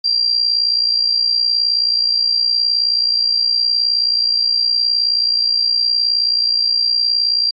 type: tone with amplitude modulation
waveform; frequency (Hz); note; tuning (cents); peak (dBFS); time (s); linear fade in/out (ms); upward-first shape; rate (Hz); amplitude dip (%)
sine; 4741; D8; +16; -10; 0.04-7.51; 10; sine; 59.1; 65
effects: AAC 64 kbps